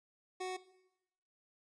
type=tone; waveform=25% pulse; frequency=370.3 Hz; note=F#4; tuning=1 cent sharp; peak=-34 dBFS; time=0.4-0.57 s; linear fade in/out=10 ms; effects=noise-tail reverb RT60 0.9 s tail -17 dB re dry + resampled to 22050 Hz